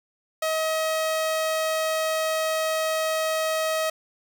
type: tone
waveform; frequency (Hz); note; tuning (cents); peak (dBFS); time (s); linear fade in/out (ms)
sawtooth; 635; D#5; +35; -19; 0.42-3.9; 5
effects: none